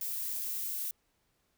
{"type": "noise", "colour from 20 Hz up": "violet", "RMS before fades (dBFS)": -36, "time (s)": [0.01, 0.91], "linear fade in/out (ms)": 2, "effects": ["pink hiss -75 dBFS RMS until 1.57 s"]}